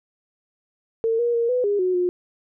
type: tone with pitch steps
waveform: sine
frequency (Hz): 453 / 475.4 / 466.6 / 498.8 / 408 / 367.1 / 357.9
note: A#4 / A#4 / A#4 / B4 / G#4 / F#4 / F4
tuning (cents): -50 / +34 / +2 / +17 / -31 / -14 / +42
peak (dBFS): -18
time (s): 1.04-2.09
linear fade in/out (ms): 0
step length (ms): 150
effects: none